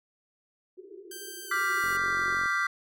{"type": "band-pass noise", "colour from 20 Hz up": "pink", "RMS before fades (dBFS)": -47, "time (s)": [0.77, 2.35], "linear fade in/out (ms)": 5, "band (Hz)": [360, 410], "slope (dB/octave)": 96}
{"type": "tone with pitch glide", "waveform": "5% pulse", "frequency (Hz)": [1568, 1429.6], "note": ["G6", "F6"], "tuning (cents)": [0, 40], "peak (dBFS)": -29, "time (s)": [1.11, 1.97], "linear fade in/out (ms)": 5, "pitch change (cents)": -160, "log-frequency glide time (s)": [1.46, 1.59]}
{"type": "chord", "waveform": "triangle", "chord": "G dominant seventh", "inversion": "second", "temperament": "equal", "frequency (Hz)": [1174.7, 1396.9, 1568, 1975.5], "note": ["D6", "F6", "G6", "B6"], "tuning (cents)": [0, 0, 0, 0], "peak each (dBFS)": -29, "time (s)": [1.51, 2.67], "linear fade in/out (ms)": 5}
{"type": "click train", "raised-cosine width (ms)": 2, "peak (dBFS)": -31, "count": 29, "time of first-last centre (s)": [1.84, 2.458], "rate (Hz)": 45.3}
{"effects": []}